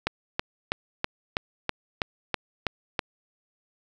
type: click train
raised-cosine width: 0.3 ms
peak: -8 dBFS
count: 10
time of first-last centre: 0.07-2.992 s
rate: 3.08 Hz
effects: none